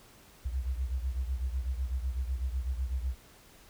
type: beating tone pair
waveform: sine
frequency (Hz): 62.3 / 70.3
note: B1 / C#2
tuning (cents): +16 / +25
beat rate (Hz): 8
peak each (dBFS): -31 / -36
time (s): 0.45-3.15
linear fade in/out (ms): 10
effects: pink hiss -57 dBFS RMS until 3.69 s